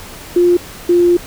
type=tone pair in turn; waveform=sine; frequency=351.8 / 349.8 Hz; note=F4 / F4; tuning=+13 / +3 cents; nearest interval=unison; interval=10 cents; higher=first; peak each=-7 dBFS; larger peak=neither; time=0.36-0.57 / 0.89-1.17 s; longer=second; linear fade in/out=5 ms; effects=pink hiss -33 dBFS RMS until 1.26 s